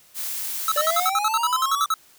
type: noise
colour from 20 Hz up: blue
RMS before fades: -29 dBFS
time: 0.14-1.12 s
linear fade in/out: 50 ms
type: tone bursts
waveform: square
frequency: 1299 Hz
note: E6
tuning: 26 cents flat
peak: -19 dBFS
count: 14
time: 0.68-1.94 s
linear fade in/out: 2 ms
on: 38 ms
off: 56 ms
type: linear sweep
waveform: square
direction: up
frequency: 579 to 1183 Hz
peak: -24 dBFS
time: 0.76-1.86 s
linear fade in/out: 2 ms
effects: white hiss -54 dBFS RMS until 2.18 s